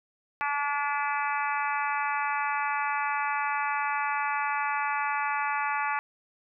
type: harmonic tone with a mistuned harmonic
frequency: 287.7 Hz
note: D4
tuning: 36 cents flat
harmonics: 3 / 4 / 5 / 6 / 7 / 8 / 9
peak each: -30 / -32 / -34 / -36 / -37 / -38 / -39 dBFS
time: 0.41-5.99 s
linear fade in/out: 0 ms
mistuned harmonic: 8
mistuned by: +17 cents
effects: none